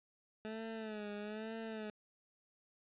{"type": "tone with vibrato", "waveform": "20% pulse", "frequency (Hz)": 215.3, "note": "A3", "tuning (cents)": -37, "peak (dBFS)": -37, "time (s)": [0.45, 1.9], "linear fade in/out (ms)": 0, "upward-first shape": "sine", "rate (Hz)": 1.1, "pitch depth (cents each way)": 75, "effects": ["resampled to 8000 Hz", "11-bit"]}